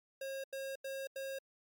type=tone bursts; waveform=square; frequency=540 Hz; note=C#5; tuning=45 cents flat; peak=-40 dBFS; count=4; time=0.21-1.388 s; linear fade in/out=5 ms; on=230 ms; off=86 ms; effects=MP3 96 kbps